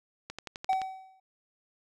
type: click train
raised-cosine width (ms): 0.2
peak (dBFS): -21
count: 7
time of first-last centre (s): 0.3-0.817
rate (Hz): 11.6
type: tone with exponential decay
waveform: triangle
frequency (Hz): 760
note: F#5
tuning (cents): +46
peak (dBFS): -20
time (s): 0.69-1.2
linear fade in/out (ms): 5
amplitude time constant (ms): 110
effects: none